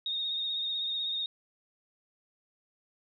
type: tone with vibrato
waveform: sine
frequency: 3710 Hz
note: A#7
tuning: 9 cents flat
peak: -30 dBFS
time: 0.06-1.26 s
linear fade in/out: 2 ms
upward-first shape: sine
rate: 16 Hz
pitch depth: 33 cents each way
effects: none